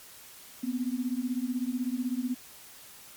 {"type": "beating tone pair", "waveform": "sine", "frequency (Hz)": [242.2, 258.2], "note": ["B3", "C4"], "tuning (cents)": [-34, -23], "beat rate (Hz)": 16, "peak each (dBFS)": -31, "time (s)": [0.63, 2.35], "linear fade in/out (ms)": 10, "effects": ["white hiss -50 dBFS RMS until 3.16 s", "MP3 96 kbps"]}